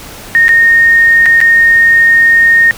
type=tone with dropouts; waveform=sine; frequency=1846 Hz; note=A#6; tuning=17 cents flat; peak=-3 dBFS; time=0.35-2.71 s; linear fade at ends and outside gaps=0 ms; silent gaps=0.482-0.491 / 1.258-1.262 / 1.404-1.413 s; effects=pink hiss -29 dBFS RMS until 2.77 s